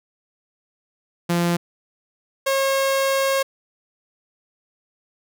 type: tone pair in turn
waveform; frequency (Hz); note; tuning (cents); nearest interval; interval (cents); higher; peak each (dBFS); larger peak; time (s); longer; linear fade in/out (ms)
sawtooth; 172.5 / 542; F3 / C#5; -21 / -39; octave + minor sixth; 1982; second; -14; neither; 1.29-1.57 / 2.46-3.43; second; 10
effects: none